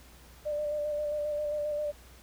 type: tone with vibrato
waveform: sine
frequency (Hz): 595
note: D5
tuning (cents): +22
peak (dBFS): -29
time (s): 0.45-1.92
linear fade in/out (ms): 20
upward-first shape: square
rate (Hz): 7.5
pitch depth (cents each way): 19
effects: added 60 Hz sine -54 dBFS peak until 2.22 s + pink hiss -56 dBFS RMS until 2.22 s